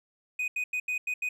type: tone bursts at uneven times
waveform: triangle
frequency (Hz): 2493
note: D#7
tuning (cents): +3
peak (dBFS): -26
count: 6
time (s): 0.39-0.48 / 0.56-0.64 / 0.73-0.8 / 0.88-0.98 / 1.07-1.14 / 1.22-1.29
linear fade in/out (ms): 5
effects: none